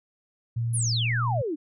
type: tone with pitch glide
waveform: sine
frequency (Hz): 116.54 to 119.13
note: A#2 to A#2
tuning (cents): 0 to +38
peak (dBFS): -24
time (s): 0.56-1.42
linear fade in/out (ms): 10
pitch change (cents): +38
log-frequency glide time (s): 1-1.16
type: exponential sweep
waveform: sine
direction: down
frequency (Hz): 11175 to 280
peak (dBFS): -26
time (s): 0.73-1.56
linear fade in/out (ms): 20
effects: none